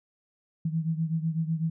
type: beating tone pair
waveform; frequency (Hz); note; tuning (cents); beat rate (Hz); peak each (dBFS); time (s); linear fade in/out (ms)
sine; 160 / 168; D#3 / E3; +49 / +33; 8; -27 / -31; 0.65-1.7; 5
effects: none